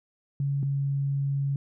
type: tone pair in turn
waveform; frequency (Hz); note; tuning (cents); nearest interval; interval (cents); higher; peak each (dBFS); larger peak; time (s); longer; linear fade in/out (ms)
sine; 140 / 139.22; C#3 / C#3; +18 / +8; unison; 10; first; -24; neither; 0.4-0.63 / 0.63-1.56; second; 2
effects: none